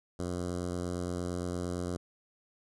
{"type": "tone with notch filter", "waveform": "10% pulse", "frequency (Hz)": 88.7, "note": "F2", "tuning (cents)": 27, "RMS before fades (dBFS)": -35, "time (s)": [0.19, 1.97], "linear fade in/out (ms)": 5, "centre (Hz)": 2400, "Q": 0.53, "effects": ["resampled to 24000 Hz"]}